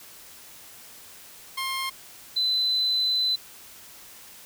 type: tone pair in turn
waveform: 15% pulse / sine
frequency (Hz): 1064 / 4024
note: C6 / B7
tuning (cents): +29 / +32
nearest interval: octave + major seventh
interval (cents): 2303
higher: second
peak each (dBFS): -21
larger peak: neither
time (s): 1.57-1.9 / 2.36-3.36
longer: second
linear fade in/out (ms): 10
effects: white hiss -47 dBFS RMS until 4.45 s